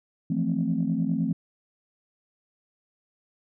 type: chord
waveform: sine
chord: F major seventh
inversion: third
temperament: equal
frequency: 164.81 / 174.61 / 220 / 261.6 Hz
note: E3 / F3 / A3 / C4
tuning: 0 / 0 / 0 / 0 cents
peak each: -28 dBFS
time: 0.3-1.33 s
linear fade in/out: 5 ms
effects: tanh soft clip ceiling -14 dBFS